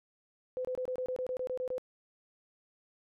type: tone bursts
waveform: sine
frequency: 508 Hz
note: B4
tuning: 49 cents sharp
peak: -32 dBFS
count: 12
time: 0.57-1.781 s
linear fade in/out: 0 ms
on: 78 ms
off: 25 ms
effects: none